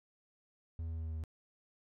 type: tone with pitch steps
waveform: triangle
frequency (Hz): 82.3 / 81.78 / 81.26 / 80.75 / 80.23 / 79.73 / 79.22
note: E2 / E2 / E2 / E2 / E2 / D#2 / D#2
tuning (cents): -2 / -13 / -24 / -35 / -46 / +43 / +32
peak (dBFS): -35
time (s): 0.79-1.238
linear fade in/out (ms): 0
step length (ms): 64
effects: none